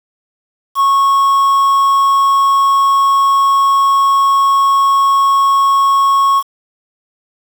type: tone with quantisation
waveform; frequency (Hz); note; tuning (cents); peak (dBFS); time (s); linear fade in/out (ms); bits
triangle; 1100; C#6; -14; -6; 0.75-6.43; 50; 5
effects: none

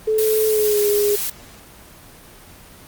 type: tone with pitch glide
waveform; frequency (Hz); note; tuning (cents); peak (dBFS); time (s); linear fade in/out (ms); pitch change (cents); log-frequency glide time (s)
sine; 435.1 to 414; A4 to G#4; -19 to -5; -15; 0.07-1.16; 10; -86; 0.47-0.81
type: noise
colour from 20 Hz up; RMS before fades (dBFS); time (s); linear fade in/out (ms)
blue; -24; 0.18-1.3; 5
effects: pink hiss -43 dBFS RMS until 2.87 s + Opus 24 kbps

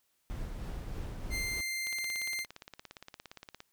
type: noise with tremolo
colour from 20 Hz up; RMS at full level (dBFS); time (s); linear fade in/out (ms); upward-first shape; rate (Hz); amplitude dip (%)
brown; -38; 0.3-1.61; 0; sine; 3.2; 25
type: tone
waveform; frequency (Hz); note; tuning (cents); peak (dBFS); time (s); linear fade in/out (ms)
sawtooth; 2093; C7; 0; -30; 1.3-2.46; 50
type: click train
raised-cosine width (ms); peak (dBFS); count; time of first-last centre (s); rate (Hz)
0.2; -28; 31; 1.87-3.604; 17.3
effects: white hiss -75 dBFS RMS until 3.72 s

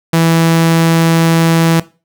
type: tone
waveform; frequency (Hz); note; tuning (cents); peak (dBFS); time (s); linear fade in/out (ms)
sawtooth; 164.81; E3; 0; -4; 0.13-1.8; 5
effects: noise-tail reverb RT60 0.3 s tail -18 dB re dry

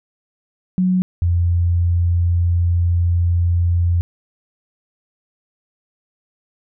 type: tone pair in turn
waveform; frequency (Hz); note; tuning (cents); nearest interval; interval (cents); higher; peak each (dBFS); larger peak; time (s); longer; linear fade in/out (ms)
sine; 184.1 / 86.63; F#3 / F2; -8 / -13; octave + minor second; 1305; first; -13; neither; 0.78-1.02 / 1.22-4.01; second; 0
effects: none

